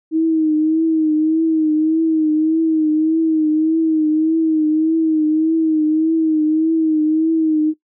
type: tone with vibrato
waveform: sine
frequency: 315.7 Hz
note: D#4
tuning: 25 cents sharp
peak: -12 dBFS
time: 0.11-7.74 s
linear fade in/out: 50 ms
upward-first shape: triangle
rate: 1.7 Hz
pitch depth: 58 cents each way
effects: noise-tail reverb RT60 0.1 s tail -17 dB re dry